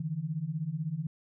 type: beating tone pair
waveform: sine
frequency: 146.83 / 162.83 Hz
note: D3 / E3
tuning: 0 / -21 cents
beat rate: 16 Hz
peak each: -35 / -33 dBFS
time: 0-1.07 s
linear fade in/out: 5 ms
effects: none

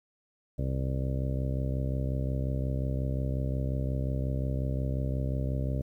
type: harmonic tone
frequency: 65.6 Hz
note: C2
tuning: 5 cents sharp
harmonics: 1 / 2 / 3 / 4 / 5 / 6 / 7 / 8 / 9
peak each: -31 / -31 / -40 / -39 / -45 / -48 / -45 / -46 / -42 dBFS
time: 0.58-5.82 s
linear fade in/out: 10 ms
effects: 11-bit

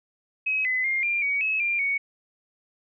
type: tone with pitch steps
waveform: sine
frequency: 2549 / 2022 / 2119 / 2388 / 2254 / 2578 / 2387 / 2230 Hz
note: D#7 / B6 / C7 / D7 / C#7 / E7 / D7 / C#7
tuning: +41 / +40 / +21 / +28 / +28 / -39 / +28 / +10 cents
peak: -22 dBFS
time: 0.46-1.98 s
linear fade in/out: 10 ms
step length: 190 ms
effects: none

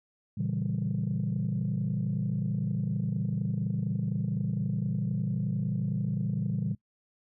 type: chord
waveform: sine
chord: A# diminished seventh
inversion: none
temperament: equal with one note detuned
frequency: 116.54 / 140.53 / 164.81 / 196 Hz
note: A#2 / C#3 / E3 / G3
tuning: 0 / +24 / 0 / 0 cents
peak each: -32 dBFS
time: 0.37-6.75 s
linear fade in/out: 10 ms
effects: noise-tail reverb RT60 0.1 s tail -21 dB re dry + tanh soft clip ceiling -21 dBFS

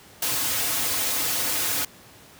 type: noise with comb filter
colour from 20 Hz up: white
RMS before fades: -25 dBFS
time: 0.22-1.85 s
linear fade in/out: 5 ms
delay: 5.1 ms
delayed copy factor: -1
effects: pink hiss -49 dBFS RMS until 2.39 s + high-pass 80 Hz 12 dB/octave

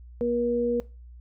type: tone pair together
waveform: sine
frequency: 239.1 / 478.2 Hz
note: A#3 / A#4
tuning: +44 / +44 cents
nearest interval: octave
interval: 1200 cents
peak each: -28 / -24 dBFS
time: 0.21-0.8 s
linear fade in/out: 0 ms
effects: noise-tail reverb RT60 0.3 s tail -21 dB re dry + added 60 Hz sine -43 dBFS peak until 1.2 s

